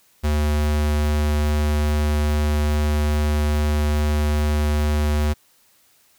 square tone, 74.8 Hz, D2, 32 cents sharp, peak -18 dBFS, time 0.23-5.34 s, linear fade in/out 20 ms, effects white hiss -58 dBFS RMS until 6.18 s

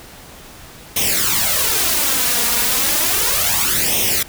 white noise with flanger, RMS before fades -17 dBFS, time 0.96-4.23 s, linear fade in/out 5 ms, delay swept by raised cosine 0.33 to 4.23 ms, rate 0.33 Hz, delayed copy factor +0.75, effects pink hiss -39 dBFS RMS until 4.28 s

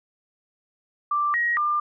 sine tone with pitch steps, 1177 / 1893 / 1196 Hz, D6 / A#6 / D6, +3 / +26 / +31 cents, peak -20 dBFS, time 1.11-1.8 s, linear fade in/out 5 ms, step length 230 ms, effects none

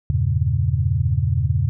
sine chord, E diminished seventh, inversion none, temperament equal, 82.41 / 98 / 116.54 / 138.59 Hz, E2 / G2 / Bb2 / Db3, 0 / 0 / 0 / 0 cents, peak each -22 dBFS, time 0.1-1.69 s, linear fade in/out 0 ms, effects none

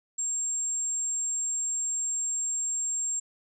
sine tone, 7459 Hz, A#8, in tune, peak -27 dBFS, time 0.18-3.2 s, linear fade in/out 10 ms, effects none

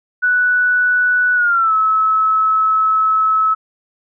sine tone with pitch glide, 1480 to 1295.9 Hz, F#6 to E6, 0 to -30 cents, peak -11 dBFS, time 0.22-3.55 s, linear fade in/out 20 ms, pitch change -230 cents, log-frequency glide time 1.35-1.73 s, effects none

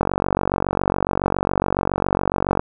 click train, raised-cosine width 1 ms, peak -4 dBFS, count 123, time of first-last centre 0.01-2.595 s, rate 47.2 Hz, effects none

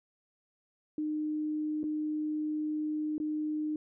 sine tone with dropouts, 305.2 Hz, D#4, 33 cents flat, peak -30 dBFS, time 0.98-3.76 s, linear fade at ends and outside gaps 2 ms, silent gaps 1.832-1.839 / 3.181-3.2 s, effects none

